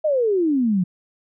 sine exponential sweep, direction down, 640 to 173.1 Hz, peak -16 dBFS, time 0.04-0.84 s, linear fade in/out 10 ms, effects none

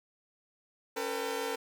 sawtooth tone cluster, 278.3 / 451.6 / 497.5 / 790 Hz, C#4 / A4 / B4 / G5, +7 / +45 / +13 / +13 cents, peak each -39 / -31 / -34 / -39 dBFS, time 0.96-1.56 s, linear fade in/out 10 ms, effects none

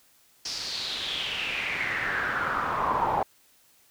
brown noise with band-pass filter sweep, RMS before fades -29 dBFS, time 0.45-3.23 s, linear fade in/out 5 ms, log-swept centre 5300 to 820 Hz, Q 5.4, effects white hiss -61 dBFS RMS until 3.9 s

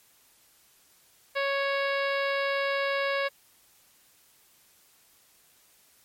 harmonic tone, 554.4 Hz, C#5, in tune, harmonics 1 / 2 / 3 / 4 / 5 / 6 / 7 / 8 / 9, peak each -28 / -33 / -32 / -34 / -38 / -44 / -41 / -45 / -46 dBFS, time 1.35-3.29 s, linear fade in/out 20 ms, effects white hiss -61 dBFS RMS until 6.04 s + MP3 64 kbps

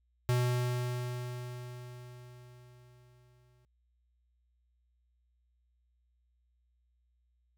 square tone with exponential decay, 123.47 Hz, B2, in tune, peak -26 dBFS, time 0.29-3.65 s, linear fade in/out 0 ms, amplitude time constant 730 ms, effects added 60 Hz sine -70 dBFS peak until 7.57 s

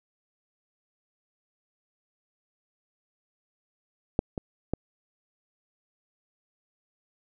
clicks, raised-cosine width 2 ms, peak -8 / -18 / -13 dBFS, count 3, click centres 4.191 / 4.378 / 4.736 s, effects none

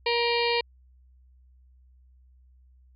harmonic tone with a mistuned harmonic, 472.3 Hz, A#4, 23 cents sharp, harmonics 1 / 2 / 4 / 5 / 6 / 7 / 8 / 9 / 10, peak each -26 / -29 / -35 / -30 / -33 / -39 / -37 / -33 / -38 dBFS, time 0.06-0.61 s, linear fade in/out 5 ms, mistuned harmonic 7, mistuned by -66 cents, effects added 63 Hz sine -54 dBFS peak until 2.95 s

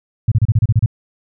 sine tone bursts, 110 Hz, A2, in tune, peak -8 dBFS, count 9, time 0.28-0.861 s, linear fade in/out 5 ms, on 37 ms, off 31 ms, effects none

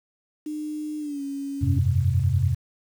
sine tone with pitch glide, 303.3 to 278.1 Hz, D#4 to C#4, -44 to +6 cents, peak -28 dBFS, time 0.46-1.79 s, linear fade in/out 5 ms, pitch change -150 cents, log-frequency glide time 0.99-1.22 s
sine chord, F suspended second, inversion none, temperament equal with one note detuned, 87.31 / 98 / 129.31 Hz, F2 / G2 / C3, 0 / 0 / -20 cents, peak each -23 dBFS, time 1.61-2.55 s, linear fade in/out 20 ms
effects 8-bit

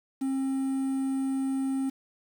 triangle tone with quantisation, 267.8 Hz, C4, 40 cents sharp, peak -24 dBFS, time 0.21-1.9 s, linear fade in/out 10 ms, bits 8, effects none

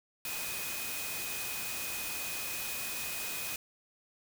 sine tone in noise, 2500 Hz, D#7, 8 cents sharp, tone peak -42 dBFS, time 0.25-3.56 s, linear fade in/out 2 ms, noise white, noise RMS -38 dBFS, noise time 0.25-3.56 s, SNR -7 dB, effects none

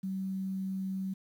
sine tone with quantisation, 190.9 Hz, G3, 46 cents flat, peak -32 dBFS, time 0.03-1.14 s, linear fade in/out 10 ms, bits 10, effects none

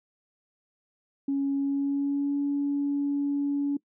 sine tone with pitch glide, 277.2 to 284 Hz, C#4 to C#4, 0 to +42 cents, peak -23 dBFS, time 1.28-3.77 s, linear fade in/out 5 ms, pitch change +42 cents, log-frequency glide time 1.55-2.38 s, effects noise-tail reverb RT60 0.1 s tail -22 dB re dry + tanh soft clip ceiling -19 dBFS

